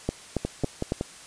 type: two click trains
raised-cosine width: 2 ms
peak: -13 / -11 dBFS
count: 4 / 4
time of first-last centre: 0.45-1.011 / 0.09-0.921 s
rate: 5.35 / 3.61 Hz
effects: white hiss -46 dBFS RMS until 1.26 s + resampled to 22050 Hz